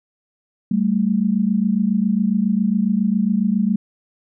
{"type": "tone pair together", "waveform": "sine", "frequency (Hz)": [193.7, 221], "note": ["G3", "A3"], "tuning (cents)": [-20, 8], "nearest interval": "major second", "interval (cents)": 228, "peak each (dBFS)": -18, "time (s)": [0.71, 3.76], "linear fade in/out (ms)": 5, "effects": []}